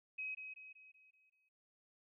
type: tone with echo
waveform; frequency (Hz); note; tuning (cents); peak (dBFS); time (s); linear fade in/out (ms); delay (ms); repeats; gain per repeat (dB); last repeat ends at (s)
sine; 2538; D#7; +34; -40; 0.18-0.35; 10; 190; 6; -6; 1.49
effects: none